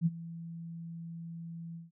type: tone with ADSR envelope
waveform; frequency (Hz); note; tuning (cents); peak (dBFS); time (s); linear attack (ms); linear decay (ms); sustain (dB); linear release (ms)
sine; 166.9; E3; +22; -22; 0.01-1.91; 50; 34; -18; 160
effects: none